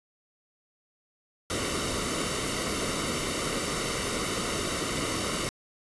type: noise with comb filter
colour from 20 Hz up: pink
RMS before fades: -30 dBFS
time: 1.5-5.49 s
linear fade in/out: 0 ms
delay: 1.2 ms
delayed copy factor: -0.65
effects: resampled to 24000 Hz